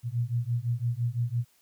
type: beating tone pair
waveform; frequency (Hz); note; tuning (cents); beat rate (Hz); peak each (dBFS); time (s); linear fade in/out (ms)
sine; 116.54 / 122.44; A#2 / B2; 0 / -15; 5.9; -29; 0.03-1.45; 50
effects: white hiss -65 dBFS RMS until 1.61 s